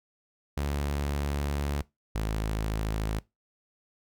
sawtooth tone pair in turn, 71.6 / 53.59 Hz, D2 / A1, -43 / -45 cents, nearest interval perfect fourth, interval 502 cents, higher first, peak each -24 dBFS, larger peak neither, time 0.57-1.82 / 2.15-3.19 s, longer first, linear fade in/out 5 ms, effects noise-tail reverb RT60 0.2 s tail -21 dB re dry

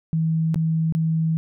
sine tone with dropouts, 161.2 Hz, E3, 38 cents flat, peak -18 dBFS, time 0.13-1.37 s, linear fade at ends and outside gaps 0 ms, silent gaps 0.544-0.558 / 0.924-0.95 s, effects none

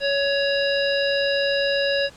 harmonic tone with a mistuned harmonic, 559 Hz, C#5, 14 cents sharp, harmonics 1 / 3 / 5 / 7 / 9, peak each -21 / -26 / -28 / -29 / -31 dBFS, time 0-2.1 s, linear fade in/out 50 ms, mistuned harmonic 9, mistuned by -19 cents, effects pink hiss -48 dBFS RMS until 2.16 s + low-pass 8000 Hz 12 dB/octave

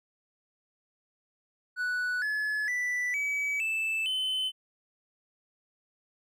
triangle tone with pitch steps, 1480 / 1709.9 / 1975.6 / 2282 / 2637 / 3047 Hz, F#6 / A6 / B6 / C#7 / E7 / G7, 0 / -50 / 0 / +50 / 0 / -50 cents, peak -26 dBFS, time 1.76-4.52 s, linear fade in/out 50 ms, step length 460 ms, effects none

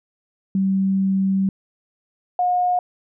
sine tone pair in turn, 192.7 / 719.8 Hz, G3 / F#5, -29 / -48 cents, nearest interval octave + major seventh, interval 2281 cents, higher second, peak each -16 dBFS, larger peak neither, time 0.55-1.49 / 2.39-2.79 s, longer first, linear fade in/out 2 ms, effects none

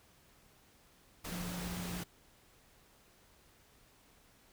sine tone in noise, 177.2 Hz, F3, 25 cents sharp, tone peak -40 dBFS, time 1.31-2.03 s, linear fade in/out 10 ms, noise pink, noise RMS -43 dBFS, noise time 1.24-2.04 s, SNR 0 dB, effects pink hiss -65 dBFS RMS until 4.52 s

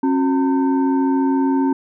sine tone with frequency modulation, 271.4 Hz, C#4, 36 cents flat, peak -14 dBFS, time 0.03-1.73 s, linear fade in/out 5 ms, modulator 636 Hz, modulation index 0.65, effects none

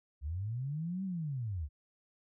sine linear two-way sweep, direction up then down, 66 to 195.5 to 66 Hz, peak -34 dBFS, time 0.21-1.69 s, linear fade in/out 50 ms, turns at 1.04 s, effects none

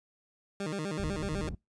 20% pulse tone with vibrato, 175.3 Hz, F3, 7 cents sharp, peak -28 dBFS, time 0.6-1.49 s, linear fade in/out 2 ms, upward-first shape square, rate 8 Hz, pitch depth 220 cents each way
pink low-pass noise, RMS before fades -38 dBFS, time 0.99-1.55 s, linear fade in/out 5 ms, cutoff 180 Hz, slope 12 dB/octave
effects noise-tail reverb RT60 0.2 s tail -25 dB re dry + resampled to 22050 Hz

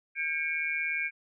sine tone cluster, 1605 / 2220 / 2377 Hz, G6 / C#7 / D7, +40 / +2 / +20 cents, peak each -35 / -32 / -32 dBFS, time 0.15-1.11 s, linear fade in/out 50 ms, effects none

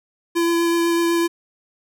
square tone with vibrato, 338.6 Hz, E4, 46 cents sharp, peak -17 dBFS, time 0.35-1.28 s, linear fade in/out 20 ms, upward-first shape triangle, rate 8 Hz, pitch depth 13 cents each way, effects none

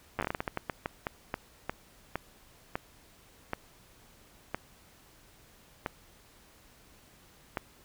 slowing click train, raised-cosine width 0.5 ms, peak -16 dBFS, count 22, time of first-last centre 0.19-7.572 s, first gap 9 ms, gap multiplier 1.3, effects pink hiss -59 dBFS RMS until 7.84 s

